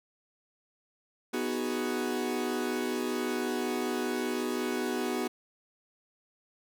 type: chord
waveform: 40% pulse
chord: G# minor seventh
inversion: first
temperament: equal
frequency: 246.9 / 311.1 / 370 / 415.3 Hz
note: B3 / D#4 / F#4 / G#4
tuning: 0 / 0 / 0 / 0 cents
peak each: -33 / -37 / -33 / -36 dBFS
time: 1.33-5.28 s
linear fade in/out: 10 ms
effects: none